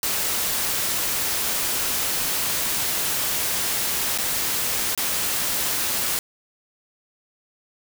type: noise with dropouts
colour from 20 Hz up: white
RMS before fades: -24 dBFS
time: 0.03-6.19 s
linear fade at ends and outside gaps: 1 ms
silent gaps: 4.177-4.185 / 4.95-4.976 s
effects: none